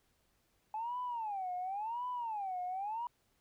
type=tone with vibrato; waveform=sine; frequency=847 Hz; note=G#5; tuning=34 cents sharp; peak=-35 dBFS; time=0.74-3.07 s; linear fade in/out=2 ms; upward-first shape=sine; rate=0.93 Hz; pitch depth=280 cents each way; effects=tanh soft clip ceiling -31 dBFS + pink hiss -75 dBFS RMS until 3.4 s